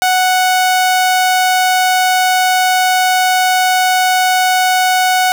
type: tone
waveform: sawtooth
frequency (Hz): 740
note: F#5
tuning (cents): 0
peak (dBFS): -6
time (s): 0.02-5.32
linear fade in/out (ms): 0
effects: none